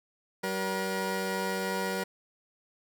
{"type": "tone pair together", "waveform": "15% pulse", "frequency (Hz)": [190.6, 477.9], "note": ["G3", "A#4"], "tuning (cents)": [-48, 43], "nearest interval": "octave + major third", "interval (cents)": 1591, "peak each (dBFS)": -26, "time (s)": [0.43, 2.04], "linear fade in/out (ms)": 10, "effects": []}